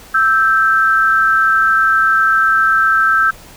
sine tone pair together, 1318.5 / 1566.2 Hz, E6 / G6, 0 / -2 cents, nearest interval minor third, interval 298 cents, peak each -12 dBFS, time 0.14-3.31 s, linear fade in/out 10 ms, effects pink hiss -39 dBFS RMS until 3.56 s

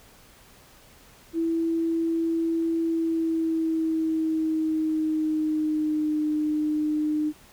sine tone with pitch glide, 329.6 to 304 Hz, E4 to D#4, 0 to -40 cents, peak -22 dBFS, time 1.33-7.33 s, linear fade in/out 50 ms, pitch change -140 cents, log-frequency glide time 2.82-6.24 s, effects pink hiss -53 dBFS RMS until 7.52 s

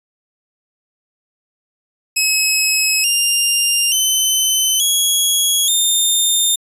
15% pulse tone with pitch steps, 2566 / 2798 / 3052 / 3328 / 3629 Hz, E7 / F7 / G7 / G#7 / A#7, -47 / +3 / -47 / +3 / -47 cents, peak -6 dBFS, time 2.16-6.56 s, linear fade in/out 10 ms, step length 880 ms, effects resampled to 32000 Hz

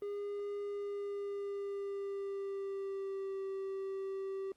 triangle tone with pitch glide, 407.3 to 387.6 Hz, G#4 to G4, -34 to -20 cents, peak -35 dBFS, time 0.02-4.52 s, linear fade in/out 2 ms, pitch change -86 cents, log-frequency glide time 0.61-3.45 s, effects pink hiss -75 dBFS RMS until 4.56 s + Opus 24 kbps

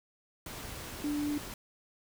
sine tone in noise, 293.7 Hz, D4, in tune, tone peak -30 dBFS, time 1.04-1.38 s, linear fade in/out 2 ms, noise pink, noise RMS -43 dBFS, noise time 0.46-1.54 s, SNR +10 dB, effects none

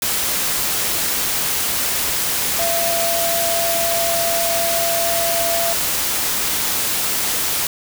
sine tone in noise, 676 Hz, E5, 43 cents sharp, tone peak -20 dBFS, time 2.59-5.73 s, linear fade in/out 2 ms, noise white, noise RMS -20 dBFS, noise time 0.02-7.67 s, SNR -3 dB, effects none

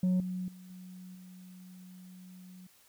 sine tone with level steps, 183.3 Hz, F#3, 16 cents flat, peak -22 / -33 / -48 / -45 / -48 dBFS, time 0.03-2.67 s, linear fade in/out 5 ms, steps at 0.2 / 0.48 / 0.7 / 1.15 s, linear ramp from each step 2 ms, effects tanh soft clip ceiling -24 dBFS + white hiss -63 dBFS RMS until 2.88 s

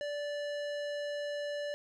square tone with low-pass filter, 583 Hz, D5, 13 cents flat, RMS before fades -37 dBFS, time 0.01-1.74 s, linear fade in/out 0 ms, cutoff 4800 Hz, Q 0.77, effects none

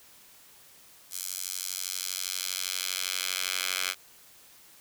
10% pulse tone with high-pass filter sweep, 92.5 Hz, F#2, in tune, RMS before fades -33 dBFS, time 1.1-3.95 s, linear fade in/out 50 ms, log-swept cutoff 7200 to 2200 Hz, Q 0.91, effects white hiss -55 dBFS RMS until 4.8 s

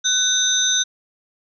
sine tone cluster, 1501 / 3646 / 3892 / 6110 Hz, F#6 / A#7 / B7 / G8, +24 / -39 / -26 / -45 cents, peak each -25 / -20 / -25 / -19 dBFS, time 0.04-0.84 s, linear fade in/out 20 ms, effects none

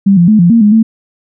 sine tone with pitch steps, 196.9 / 172.5 / 215 / 172.9 / 230.7 / 208.2 / 222.9 Hz, G3 / F3 / A3 / F3 / A#3 / G#3 / A3, +8 / -21 / -40 / -17 / -18 / +5 / +23 cents, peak -3 dBFS, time 0.06-0.83 s, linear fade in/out 10 ms, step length 110 ms, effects none

